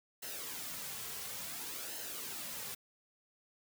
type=noise with flanger; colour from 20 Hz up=white; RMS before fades=-43 dBFS; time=0.22-2.75 s; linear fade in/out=10 ms; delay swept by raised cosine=0.85 to 3.35 ms; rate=0.57 Hz; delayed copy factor=-0.55; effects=none